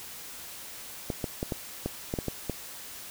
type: clicks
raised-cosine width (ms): 2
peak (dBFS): -16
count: 9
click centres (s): 1.102 / 1.242 / 1.429 / 1.522 / 1.86 / 2.139 / 2.188 / 2.283 / 2.497
effects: white hiss -43 dBFS RMS until 3.1 s